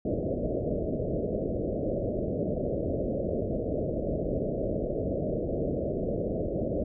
white low-pass noise, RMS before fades -30 dBFS, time 0.05-6.84 s, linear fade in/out 5 ms, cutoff 640 Hz, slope 96 dB/octave, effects none

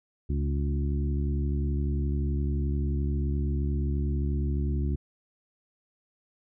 harmonic tone with a mistuned harmonic, 71.5 Hz, D2, 46 cents flat, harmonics 1 / 2 / 3 / 4 / 5, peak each -26 / -32 / -36 / -38 / -40 dBFS, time 0.29-4.96 s, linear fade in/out 10 ms, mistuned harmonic 2, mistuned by -40 cents, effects none

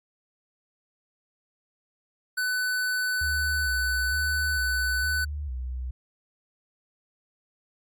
square tone, 1500 Hz, F#6, 23 cents sharp, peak -25 dBFS, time 2.37-5.25 s, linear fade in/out 10 ms
sine tone with vibrato, 68 Hz, C#2, 33 cents flat, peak -29 dBFS, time 3.21-5.91 s, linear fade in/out 5 ms, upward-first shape square, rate 1.1 Hz, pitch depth 130 cents each way
effects MP3 64 kbps

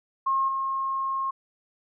sine tone with level steps, 1075 Hz, C6, 47 cents sharp, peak -21 / -25 dBFS, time 0.26-1.31 s, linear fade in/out 10 ms, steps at 0.48 s, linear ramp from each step 5 ms, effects none

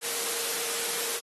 sine tone in noise, 466.2 Hz, A#4, in tune, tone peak -40 dBFS, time 0.01-1.21 s, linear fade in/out 50 ms, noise white, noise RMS -30 dBFS, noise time 0.01-1.21 s, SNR -13 dB, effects high-pass 300 Hz 12 dB/octave + AAC 32 kbps

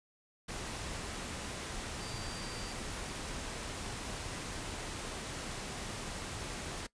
sine tone in noise, 4699 Hz, D8, in tune, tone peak -49 dBFS, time 2-2.73 s, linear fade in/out 10 ms, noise pink, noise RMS -41 dBFS, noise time 0.48-6.87 s, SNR -11 dB, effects noise-tail reverb RT60 0.1 s tail -20 dB re dry + resampled to 22050 Hz

